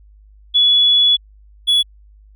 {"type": "tone pair in turn", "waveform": ["sine", "triangle"], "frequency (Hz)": [3404, 3391], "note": ["G#7", "G#7"], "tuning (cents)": [42, 35], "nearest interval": "unison", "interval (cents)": 7, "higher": "first", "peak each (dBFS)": -9, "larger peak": "neither", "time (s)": [[0.54, 1.17], [1.67, 1.83]], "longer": "first", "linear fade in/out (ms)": 20, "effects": ["added 51 Hz sine -43 dBFS peak until 2.35 s"]}